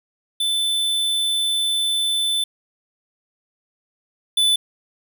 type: tone pair in turn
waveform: square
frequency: 3520 / 3494 Hz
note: A7 / A7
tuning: 0 / -13 cents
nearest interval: unison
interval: 13 cents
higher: first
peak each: -19 / -15 dBFS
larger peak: second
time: 0.4-2.44 / 4.37-4.56 s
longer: first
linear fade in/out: 5 ms
effects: none